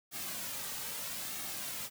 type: noise with flanger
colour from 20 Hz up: white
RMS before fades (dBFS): -40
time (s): 0.11-1.9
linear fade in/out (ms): 50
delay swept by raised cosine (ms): 2 to 2.94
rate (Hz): 0.78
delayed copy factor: -0.5
effects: none